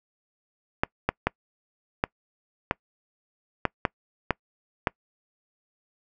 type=clicks; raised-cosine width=0.5 ms; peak=-6 dBFS; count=9; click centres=0.835 / 1.09 / 1.27 / 2.039 / 2.711 / 3.653 / 3.852 / 4.307 / 4.872 s; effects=noise-tail reverb RT60 0.1 s tail -26 dB re dry